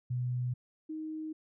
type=tone pair in turn; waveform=sine; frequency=124.2 / 313 Hz; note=B2 / D#4; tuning=+10 / +10 cents; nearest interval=octave + major third; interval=1600 cents; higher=second; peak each=-30 / -36 dBFS; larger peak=first; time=0.1-0.54 / 0.89-1.33 s; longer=neither; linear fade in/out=10 ms; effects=none